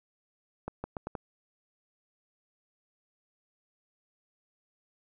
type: accelerating click train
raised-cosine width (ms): 1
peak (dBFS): -21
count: 5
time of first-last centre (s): 0.68-1.152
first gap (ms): 160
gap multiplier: 0.8
effects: none